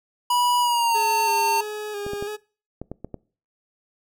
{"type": "tone with pitch glide", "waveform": "square", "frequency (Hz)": [976, 905.4], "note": ["B5", "A5"], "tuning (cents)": [-21, 49], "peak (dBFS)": -19, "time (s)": [0.3, 1.61], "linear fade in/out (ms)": 5, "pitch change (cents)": -130, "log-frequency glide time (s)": [0.6, 1.04]}
{"type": "tone with vibrato", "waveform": "40% pulse", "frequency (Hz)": 415.3, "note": "G#4", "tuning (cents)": 0, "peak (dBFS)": -28, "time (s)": [0.94, 2.37], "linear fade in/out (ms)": 20, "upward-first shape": "square", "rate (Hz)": 1.5, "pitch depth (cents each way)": 31}
{"type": "clicks", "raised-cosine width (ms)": 2, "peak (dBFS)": -19, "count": 7, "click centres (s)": [2.065, 2.134, 2.225, 2.816, 2.916, 3.046, 3.143]}
{"effects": ["noise-tail reverb RT60 0.4 s tail -23 dB re dry"]}